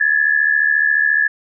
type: tone pair together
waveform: sine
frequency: 1677.7 / 1752 Hz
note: G#6 / A6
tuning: +17 / -8 cents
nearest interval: minor second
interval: 75 cents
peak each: -15 dBFS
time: 0-1.28 s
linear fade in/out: 10 ms
effects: none